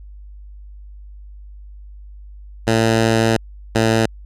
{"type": "tone pair in turn", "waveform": "10% pulse", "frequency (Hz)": [112.8, 112.17], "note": ["A2", "A2"], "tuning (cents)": [44, 34], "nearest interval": "unison", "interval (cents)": 10, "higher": "first", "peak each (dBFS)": -5, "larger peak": "neither", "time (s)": [[2.67, 3.37], [3.75, 4.06]], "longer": "first", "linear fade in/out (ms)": 5, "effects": ["added 50 Hz sine -35 dBFS peak until 4.25 s", "low-pass 9000 Hz 12 dB/octave"]}